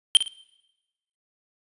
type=tone with echo; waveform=square; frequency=3136 Hz; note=G7; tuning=in tune; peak=-11 dBFS; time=0.15-0.17 s; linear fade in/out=0 ms; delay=55 ms; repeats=2; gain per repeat=-11 dB; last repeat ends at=0.28 s; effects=noise-tail reverb RT60 1.0 s tail -23 dB re dry + resampled to 24000 Hz